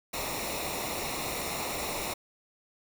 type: noise with comb filter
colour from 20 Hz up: pink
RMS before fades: -34 dBFS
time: 0.13-2.14 s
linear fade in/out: 10 ms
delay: 0.63 ms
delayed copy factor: -0.7
effects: none

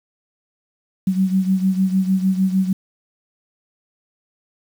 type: beating tone pair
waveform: sine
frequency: 187.9 / 194.5 Hz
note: F#3 / G3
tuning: +27 / -13 cents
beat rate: 6.6 Hz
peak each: -16 / -21 dBFS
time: 1.07-2.73 s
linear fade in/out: 5 ms
effects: 7-bit

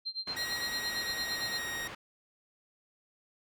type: tone with tremolo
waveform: sine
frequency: 4156 Hz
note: C8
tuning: 12 cents flat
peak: -32 dBFS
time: 0.05-1.59 s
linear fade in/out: 20 ms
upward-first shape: sine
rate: 8.8 Hz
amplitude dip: 95%
type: low-pass noise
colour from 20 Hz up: white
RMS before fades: -44 dBFS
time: 0.27-1.95 s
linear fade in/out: 5 ms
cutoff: 2000 Hz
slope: 12 dB/octave
type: tone with pitch glide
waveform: sawtooth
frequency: 1900 to 1874.9 Hz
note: A#6 to A#6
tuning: +33 to +9 cents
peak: -32 dBFS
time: 0.36-1.88 s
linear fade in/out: 10 ms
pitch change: -24 cents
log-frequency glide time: 0.6-1.74 s
effects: none

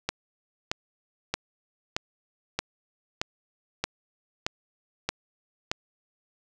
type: click train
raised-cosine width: 0.2 ms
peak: -9 dBFS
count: 10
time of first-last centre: 0.09-5.715 s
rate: 1.6 Hz
effects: none

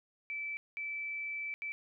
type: tone bursts at uneven times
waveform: sine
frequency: 2317 Hz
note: D7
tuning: 24 cents flat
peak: -36 dBFS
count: 3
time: 0.3-0.57 / 0.77-1.54 / 1.62-1.72 s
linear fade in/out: 0 ms
effects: none

